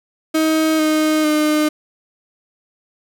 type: tone with pitch steps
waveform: 35% pulse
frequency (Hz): 316 / 310 / 304.2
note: D#4 / D#4 / D#4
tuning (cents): +27 / -6 / -39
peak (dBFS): -12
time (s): 0.34-1.69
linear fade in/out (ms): 10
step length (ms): 450
effects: none